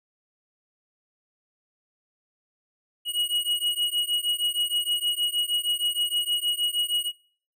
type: beating tone pair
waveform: square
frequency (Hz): 2900 / 2906.4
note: F#7 / F#7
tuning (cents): -35 / -32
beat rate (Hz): 6.4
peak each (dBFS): -28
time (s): 3.05-7.12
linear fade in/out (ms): 50
effects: noise-tail reverb RT60 0.5 s tail -22 dB re dry